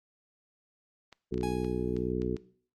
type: clicks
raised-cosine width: 0.2 ms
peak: -31 dBFS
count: 8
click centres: 1.127 / 1.342 / 1.379 / 1.411 / 1.646 / 1.966 / 2.219 / 2.367 s
type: harmonic tone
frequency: 61.9 Hz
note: B1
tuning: 5 cents sharp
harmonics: 1 / 2 / 3 / 4 / 5 / 6 / 7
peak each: -39 / -39 / -35 / -37 / -39 / -33 / -36 dBFS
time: 1.31-2.37 s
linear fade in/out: 20 ms
type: tone with exponential decay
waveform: 45% pulse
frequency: 830.6 Hz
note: G#5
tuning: in tune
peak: -34 dBFS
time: 1.43-2.12 s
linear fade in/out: 1 ms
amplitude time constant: 150 ms
effects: noise-tail reverb RT60 0.5 s tail -19 dB re dry + Opus 32 kbps